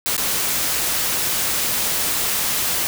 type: noise with dropouts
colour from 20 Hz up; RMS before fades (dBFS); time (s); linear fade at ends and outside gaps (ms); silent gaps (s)
white; -21; 0.06-2.87; 0; 0.166-0.179
effects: none